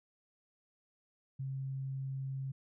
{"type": "tone", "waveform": "sine", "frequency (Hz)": 134.4, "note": "C3", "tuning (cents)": 47, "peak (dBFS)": -36, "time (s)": [1.39, 2.52], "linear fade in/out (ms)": 10, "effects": []}